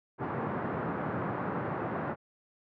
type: band-pass noise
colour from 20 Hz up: pink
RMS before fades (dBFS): -34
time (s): 0.18-2.16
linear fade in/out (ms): 50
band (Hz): 120 to 1500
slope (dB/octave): 24
effects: none